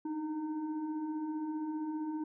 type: tone with frequency modulation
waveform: sine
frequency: 311.1 Hz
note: D#4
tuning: in tune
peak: -34 dBFS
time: 0.05-2.24 s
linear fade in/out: 5 ms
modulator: 607 Hz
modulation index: 0.54
effects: none